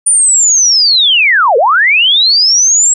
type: linear two-way sweep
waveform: sine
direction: down then up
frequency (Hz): 9397 to 433.7 to 7720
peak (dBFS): -5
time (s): 0.06-2.94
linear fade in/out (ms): 10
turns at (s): 1.57
effects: none